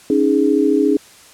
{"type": "chord", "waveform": "sine", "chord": "C# suspended second", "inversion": "none", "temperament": "equal", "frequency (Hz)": [277.2, 311.1, 415.3], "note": ["C#4", "D#4", "G#4"], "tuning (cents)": [0, 0, 0], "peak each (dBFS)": -16, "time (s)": [0.1, 0.97], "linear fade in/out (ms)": 2, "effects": ["white hiss -44 dBFS RMS until 1.33 s", "low-pass 10000 Hz 12 dB/octave"]}